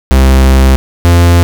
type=tone pair in turn; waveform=45% pulse; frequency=66 / 86.26 Hz; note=C2 / F2; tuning=+16 / -21 cents; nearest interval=perfect fourth; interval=463 cents; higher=second; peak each=-3 dBFS; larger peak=neither; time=0.11-0.76 / 1.05-1.43 s; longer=first; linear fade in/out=0 ms; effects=none